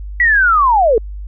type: linear sweep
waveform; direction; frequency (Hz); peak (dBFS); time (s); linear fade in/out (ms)
sine; down; 1970 to 415.3; -8; 0.2-0.98; 2
effects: added 50 Hz sine -24 dBFS peak until 1.27 s